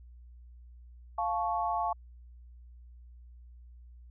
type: chord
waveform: sine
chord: F augmented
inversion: none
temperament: equal with one note detuned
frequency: 698.5 / 870.9 / 1108.7 Hz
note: F5 / A5 / C#6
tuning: 0 / -18 / 0 cents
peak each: -32 / -32 / -34 dBFS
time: 1.18-1.93 s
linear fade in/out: 5 ms
effects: added 60 Hz sine -49 dBFS peak until 4.1 s